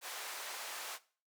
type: band-pass noise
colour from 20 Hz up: pink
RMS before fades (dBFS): -44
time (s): 0.01-0.99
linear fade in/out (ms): 50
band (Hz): 690 to 16000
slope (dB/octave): 12
effects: noise-tail reverb RT60 0.4 s tail -18 dB re dry + high-pass 400 Hz 12 dB/octave